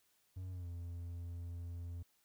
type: tone with pitch glide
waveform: triangle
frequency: 92.2 to 86.03 Hz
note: F#2 to F2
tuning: -6 to -26 cents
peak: -40 dBFS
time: 0.36-2.03 s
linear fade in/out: 10 ms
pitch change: -120 cents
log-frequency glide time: 0.51-0.68 s
effects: white hiss -75 dBFS RMS until 2.24 s